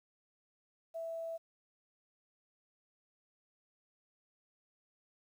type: tone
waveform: sine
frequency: 659.3 Hz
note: E5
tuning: in tune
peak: -38 dBFS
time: 0.94-1.38 s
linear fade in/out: 20 ms
effects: 11-bit